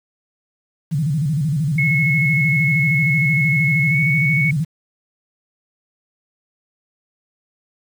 sine tone with vibrato, 149.5 Hz, D3, 31 cents sharp, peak -16 dBFS, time 0.91-4.65 s, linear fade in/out 20 ms, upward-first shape square, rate 13 Hz, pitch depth 150 cents each way
sine tone with pitch glide, 2185 to 2219 Hz, C#7 to C#7, -26 to +1 cents, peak -16 dBFS, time 1.78-4.51 s, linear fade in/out 5 ms, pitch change +27 cents, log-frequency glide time 3.89-3.96 s
effects 7-bit

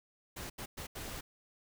pink noise bursts at uneven times, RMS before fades -43 dBFS, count 4, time 0.36-0.5 / 0.58-0.66 / 0.77-0.87 / 0.95-1.21 s, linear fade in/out 10 ms, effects none

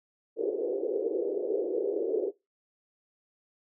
white band-pass noise, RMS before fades -30 dBFS, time 0.36-2.32 s, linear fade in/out 50 ms, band 360 to 480 Hz, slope 48 dB/octave, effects noise-tail reverb RT60 0.2 s tail -20 dB re dry

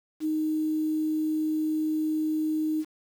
sine tone with quantisation, 310.3 Hz, D#4, 5 cents flat, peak -24 dBFS, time 0.2-2.85 s, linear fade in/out 50 ms, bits 8, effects none

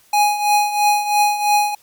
square tone with tremolo, 830.6 Hz, G#5, in tune, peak -11 dBFS, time 0.13-1.75 s, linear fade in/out 5 ms, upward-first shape triangle, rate 3 Hz, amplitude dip 75%, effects white hiss -53 dBFS RMS until 1.82 s + MP3 96 kbps

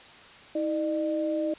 sine tone pair together, 320.4 / 604.2 Hz, E4 / D5, -49 / +49 cents, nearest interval major seventh, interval 1098 cents, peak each -28 dBFS, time 0.55-1.54 s, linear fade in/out 5 ms, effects white hiss -49 dBFS RMS until 1.58 s + resampled to 8000 Hz

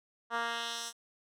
10% pulse tone with band-pass filter sweep, 233.1 Hz, A#3, in tune, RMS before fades -36 dBFS, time 0.3-0.93 s, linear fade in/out 50 ms, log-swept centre 1200 to 7600 Hz, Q 1.2, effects none

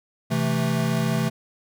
square chord, A minor, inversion first, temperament equal, 130.81 / 164.81 / 220 Hz, C3 / E3 / A3, 0 / 0 / 0 cents, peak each -26 dBFS, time 0.3-1.3 s, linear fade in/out 20 ms, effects none

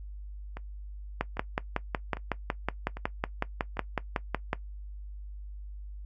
two click trains, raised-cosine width 0.5 ms, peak -12 / -24 dBFS, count 19 / 5, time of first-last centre 1.21-4.531 / 0.57-3.77 s, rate 5.42 / 1.25 Hz, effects noise-tail reverb RT60 0.1 s tail -18 dB re dry + added 50 Hz sine -39 dBFS peak until 6.05 s

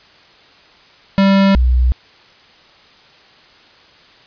square / sine tone pair in turn, 195.5 / 62.04 Hz, G3 / B1, -4 / +9 cents, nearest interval octave + minor sixth, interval 1987 cents, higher first, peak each -9 dBFS, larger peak neither, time 1.18-1.55 / 1.55-1.92 s, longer neither, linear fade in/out 0 ms, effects white hiss -46 dBFS RMS until 4.26 s + resampled to 11025 Hz

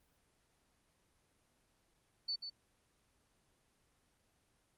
sine tone with echo, 4491 Hz, C#8, 22 cents sharp, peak -35 dBFS, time 2.28-2.36 s, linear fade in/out 10 ms, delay 140 ms, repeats 1, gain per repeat -7 dB, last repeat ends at 2.5 s, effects pink hiss -75 dBFS RMS until 4.77 s + Opus 24 kbps

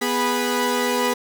sawtooth tone cluster, 246.2 / 411.6 / 492.7 / 983 Hz, B3 / G#4 / B4 / B5, -5 / -16 / -4 / -8 cents, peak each -21 dBFS, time 0.01-1.14 s, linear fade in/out 10 ms, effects none

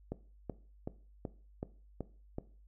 click train, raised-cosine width 2 ms, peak -24 dBFS, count 7, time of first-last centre 0.12-2.384 s, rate 2.65 Hz, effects noise-tail reverb RT60 0.4 s tail -17 dB re dry + added 50 Hz sine -57 dBFS peak until 2.67 s

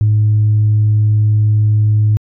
sine tone, 106.5 Hz, G#2, 44 cents sharp, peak -7 dBFS, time 0.01-2.17 s, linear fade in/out 0 ms, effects tanh soft clip ceiling -5 dBFS

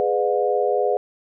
sine chord, G# diminished seventh, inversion none, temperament just, 415.3 / 498.4 / 598 / 717.6 Hz, G#4 / B4 / D5 / F5, 0 / +16 / +31 / +47 cents, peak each -22 / -22 / -25 / -24 dBFS, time 0-0.97 s, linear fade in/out 0 ms, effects none

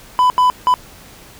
triangle tone bursts at uneven times, 1000 Hz, B5, 21 cents sharp, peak -7 dBFS, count 3, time 0.19-0.3 / 0.38-0.5 / 0.67-0.74 s, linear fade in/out 0 ms, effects pink hiss -41 dBFS RMS until 1.39 s

